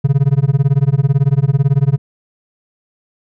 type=tone with tremolo; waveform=triangle; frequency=138.59 Hz; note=C#3; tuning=in tune; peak=-4 dBFS; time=0.04-1.98 s; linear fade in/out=10 ms; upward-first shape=sine; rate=18 Hz; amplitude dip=100%; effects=none